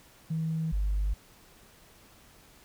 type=tone pair in turn; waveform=sine; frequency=160.6 / 50.22 Hz; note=E3 / G1; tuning=-45 / +43 cents; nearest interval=octave + minor sixth; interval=2012 cents; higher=first; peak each=-27 / -24 dBFS; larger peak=second; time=0.3-0.72 / 0.72-1.14 s; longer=neither; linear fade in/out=10 ms; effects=tanh soft clip ceiling -22 dBFS + pink hiss -57 dBFS RMS until 2.64 s